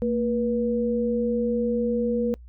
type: tone pair together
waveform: sine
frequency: 227.9 / 483.6 Hz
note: A#3 / B4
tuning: -39 / -36 cents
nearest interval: octave + minor second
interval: 1303 cents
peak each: -24 dBFS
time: 0.02-2.34 s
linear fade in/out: 0 ms
effects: noise-tail reverb RT60 0.1 s tail -26 dB re dry + added 60 Hz sine -42 dBFS peak until 2.48 s